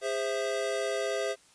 square chord, Ab augmented, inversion none, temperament equal with one note detuned, 408.2 / 523.3 / 659.3 Hz, Ab4 / C5 / E5, -30 / 0 / 0 cents, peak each -34 dBFS, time 0.01-1.36 s, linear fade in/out 50 ms, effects white hiss -60 dBFS RMS until 1.54 s + resampled to 22050 Hz

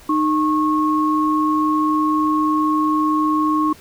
sine tone pair together, 307.3 / 1092 Hz, D#4 / C#6, -21 / -26 cents, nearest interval octave + minor seventh, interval 2195 cents, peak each -17 / -18 dBFS, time 0.09-3.73 s, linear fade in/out 5 ms, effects pink hiss -45 dBFS RMS until 3.8 s

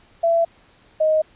sine tone pair in turn, 670 / 624.4 Hz, E5 / D#5, +28 / +6 cents, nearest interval minor second, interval 122 cents, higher first, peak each -14 dBFS, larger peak neither, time 0.23-0.45 / 1-1.22 s, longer neither, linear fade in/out 10 ms, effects pink hiss -54 dBFS RMS until 1.35 s + resampled to 8000 Hz

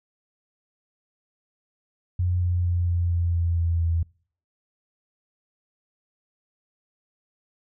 sine tone with pitch steps, 89.3 / 88.43 / 87.56 / 86.71 / 85.86 / 85.02 / 84.19 / 83.37 Hz, F2 / F2 / F2 / F2 / F2 / F2 / E2 / E2, +39 / +22 / +5 / -12 / -29 / -46 / +37 / +20 cents, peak -20 dBFS, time 2.19-4.03 s, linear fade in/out 5 ms, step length 230 ms, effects noise-tail reverb RT60 0.5 s tail -26 dB re dry

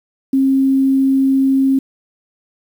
sine tone, 268.6 Hz, C4, 46 cents sharp, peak -10 dBFS, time 0.33-1.79 s, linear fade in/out 5 ms, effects 7-bit

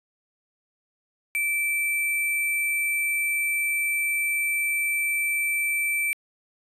sine tone with sample-and-hold, 2328 Hz, D7, 16 cents flat, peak -22 dBFS, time 1.35-6.13 s, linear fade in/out 0 ms, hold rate 11025 Hz, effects resampled to 32000 Hz

